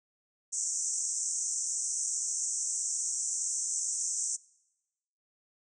white band-pass noise, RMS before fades -33 dBFS, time 0.52-4.37 s, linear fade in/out 20 ms, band 5800 to 8400 Hz, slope 96 dB/octave, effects noise-tail reverb RT60 1.0 s tail -24 dB re dry

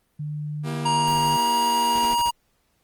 sine tone, 149.6 Hz, D3, 32 cents sharp, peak -27 dBFS, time 0.19-1.37 s, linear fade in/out 10 ms
sawtooth chord, E diminished, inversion second, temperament just, 237.3 / 329.6 / 395.6 Hz, Bb3 / E4 / G4, +31 / 0 / +16 cents, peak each -27 / -33 / -33 dBFS, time 0.63-2.17 s, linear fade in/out 50 ms
square tone with pitch glide, 943 to 949.6 Hz, A#5 to A#5, +20 to +32 cents, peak -20 dBFS, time 0.85-2.31 s, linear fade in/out 10 ms, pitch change +12 cents, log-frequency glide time 1.17-1.49 s
pink noise bursts, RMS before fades -36 dBFS, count 5, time 1.95-2.295 s, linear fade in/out 5 ms, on 41 ms, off 35 ms
effects pink hiss -68 dBFS RMS until 2.83 s + Opus 32 kbps

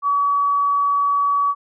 sine tone, 1137 Hz, C#6, 44 cents sharp, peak -15 dBFS, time 0.02-1.55 s, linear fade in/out 50 ms, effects none

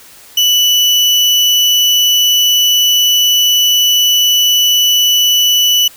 35% pulse tone, 2968 Hz, F#7, 5 cents sharp, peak -6 dBFS, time 0.37-5.88 s, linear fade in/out 5 ms, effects white hiss -39 dBFS RMS until 5.96 s

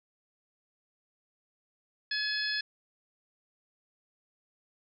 harmonic tone, 851 Hz, G#5, 42 cents sharp, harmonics 2 / 3 / 4 / 5 / 6, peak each -33 / -41 / -39 / -36 / -35 dBFS, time 2.11-2.61 s, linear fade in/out 5 ms, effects none

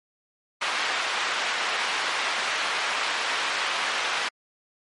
pink band-pass noise, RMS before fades -27 dBFS, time 0.61-4.29 s, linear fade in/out 10 ms, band 1000 to 3500 Hz, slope 12 dB/octave, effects MP3 48 kbps

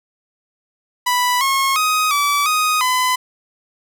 sawtooth tone with pitch steps, 988 / 1085 / 1254 / 1152 / 1248 / 1010 Hz, B5 / C#6 / D#6 / D6 / D#6 / B5, 0 / -37 / +13 / -34 / +5 / +39 cents, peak -11 dBFS, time 1.06-3.16 s, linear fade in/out 10 ms, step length 350 ms, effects none

